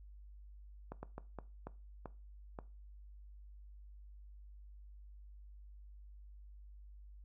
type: slowing click train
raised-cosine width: 1 ms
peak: -30 dBFS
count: 7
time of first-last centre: 0.92-2.588 s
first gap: 110 ms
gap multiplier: 1.37
effects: noise-tail reverb RT60 0.3 s tail -18 dB re dry + added 50 Hz sine -52 dBFS peak until 7.24 s